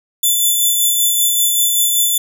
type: tone with tremolo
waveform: 5% pulse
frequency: 3503 Hz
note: A7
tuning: 8 cents flat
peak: -3 dBFS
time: 0.23-2.18 s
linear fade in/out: 5 ms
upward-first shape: sine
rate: 5.2 Hz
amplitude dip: 30%
effects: 7-bit